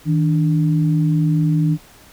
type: tone pair together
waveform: sine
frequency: 158.67 / 293.7 Hz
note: D#3 / D4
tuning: +34 / 0 cents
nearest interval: major seventh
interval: 1066 cents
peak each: -14 / -21 dBFS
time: 0.05-1.78 s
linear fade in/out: 50 ms
effects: pink hiss -46 dBFS RMS until 2.12 s